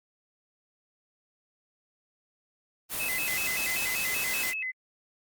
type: noise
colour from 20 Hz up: white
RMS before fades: -32 dBFS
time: 2.89-4.54 s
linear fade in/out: 50 ms
type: tone with vibrato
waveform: sine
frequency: 2295 Hz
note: D7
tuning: 40 cents flat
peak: -30 dBFS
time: 2.99-4.72 s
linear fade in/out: 20 ms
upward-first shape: square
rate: 5.2 Hz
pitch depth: 210 cents each way
effects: Opus 32 kbps